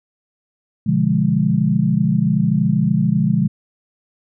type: chord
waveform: sine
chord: B diminished seventh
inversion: none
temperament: equal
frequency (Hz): 123.47 / 146.83 / 174.61 / 207.7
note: B2 / D3 / F3 / Ab3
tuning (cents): 0 / 0 / 0 / 0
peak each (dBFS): -22 / -19 / -18 / -18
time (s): 0.86-3.48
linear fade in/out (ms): 10
effects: none